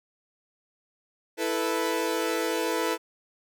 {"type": "chord", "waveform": "sawtooth", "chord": "E suspended fourth", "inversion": "none", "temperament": "equal", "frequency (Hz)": [329.6, 440, 493.9], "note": ["E4", "A4", "B4"], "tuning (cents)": [0, 0, 0], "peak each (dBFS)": -26, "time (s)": [1.37, 2.98], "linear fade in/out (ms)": 50, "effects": []}